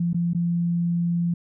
sine tone with dropouts, 171.7 Hz, F3, 29 cents flat, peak -20 dBFS, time 0-1.34 s, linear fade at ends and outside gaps 5 ms, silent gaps 0.132-0.144 / 0.334-0.347 s, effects none

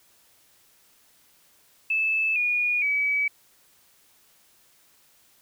sine tone with pitch steps, 2621 / 2445 / 2282 Hz, E7 / D#7 / C#7, -11 / -31 / +50 cents, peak -21 dBFS, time 1.9-3.28 s, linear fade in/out 5 ms, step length 460 ms, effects white hiss -60 dBFS RMS until 5.41 s

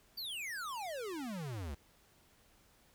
square exponential sweep, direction down, 4740 to 65.41 Hz, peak -40 dBFS, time 0.17-1.75 s, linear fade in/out 10 ms, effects pink hiss -67 dBFS RMS until 2.94 s

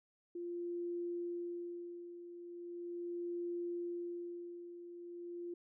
sine tone with tremolo, 347.4 Hz, F4, 9 cents flat, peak -37 dBFS, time 0.35-5.54 s, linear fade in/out 5 ms, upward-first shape sine, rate 0.39 Hz, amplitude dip 70%, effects none

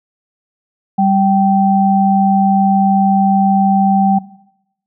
sine tone pair together, 196 / 777.2 Hz, G3 / G5, 0 / -15 cents, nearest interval 2 octaves, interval 2385 cents, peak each -12 dBFS, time 0.98-4.19 s, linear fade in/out 10 ms, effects noise-tail reverb RT60 0.8 s tail -18 dB re dry

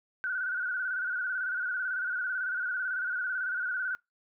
sine tone with vibrato, 1480 Hz, F#6, in tune, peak -29 dBFS, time 0.24-3.95 s, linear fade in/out 0 ms, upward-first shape square, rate 18 Hz, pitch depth 53 cents each way, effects noise-tail reverb RT60 0.2 s tail -25 dB re dry

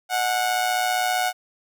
sawtooth tone with amplitude modulation, 734 Hz, F#5, 14 cents flat, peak -14 dBFS, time 0.09-1.33 s, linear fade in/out 50 ms, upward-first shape sine, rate 115 Hz, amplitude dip 60%, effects none

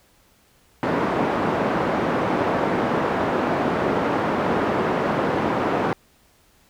pink band-pass noise, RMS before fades -22 dBFS, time 0.83-5.93 s, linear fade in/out 0 ms, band 220 to 1200 Hz, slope 12 dB/octave, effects pink hiss -58 dBFS RMS until 6.69 s

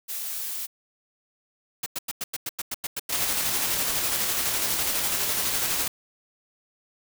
blue noise, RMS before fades -32 dBFS, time 0.08-0.67 s, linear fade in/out 20 ms
white noise bursts, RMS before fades -30 dBFS, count 12, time 1.83-3.248 s, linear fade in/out 5 ms, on 32 ms, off 94 ms
white noise with tremolo, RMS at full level -25 dBFS, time 3.12-5.88 s, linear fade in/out 5 ms, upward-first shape square, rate 12 Hz, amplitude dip 25%
effects none

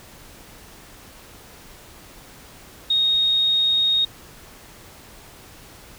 sine tone, 3729 Hz, A#7, in tune, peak -16 dBFS, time 2.9-4.05 s, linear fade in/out 5 ms, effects pink hiss -45 dBFS RMS until 5.98 s

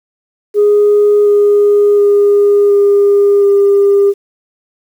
sine tone with pitch steps, 414 / 410.7 / 407.4 / 404.1 / 400.8 Hz, G#4 / G#4 / G#4 / G#4 / G4, -5 / -19 / -33 / -47 / +38 cents, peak -4 dBFS, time 0.54-4.14 s, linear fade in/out 50 ms, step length 720 ms, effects tanh soft clip ceiling -2 dBFS + 7-bit

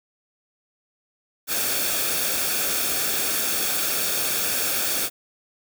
white noise with comb filter, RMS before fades -24 dBFS, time 1.47-5.1 s, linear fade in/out 50 ms, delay 1 ms, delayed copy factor -0.55, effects none

